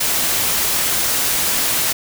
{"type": "noise", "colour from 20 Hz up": "white", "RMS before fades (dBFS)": -18, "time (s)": [0, 1.93], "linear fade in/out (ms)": 10, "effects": []}